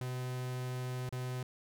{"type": "tone with dropouts", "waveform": "45% pulse", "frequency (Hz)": 126.7, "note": "B2", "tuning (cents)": 45, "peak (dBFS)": -36, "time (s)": [0.01, 1.43], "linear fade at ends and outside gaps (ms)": 2, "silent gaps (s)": [1.092, 1.125], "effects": []}